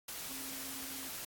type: tone in noise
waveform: sine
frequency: 266.9 Hz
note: C4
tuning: 35 cents sharp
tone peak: -51 dBFS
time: 0.29-1.09 s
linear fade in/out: 5 ms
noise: white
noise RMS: -43 dBFS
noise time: 0.08-1.25 s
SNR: -11 dB
effects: AAC 64 kbps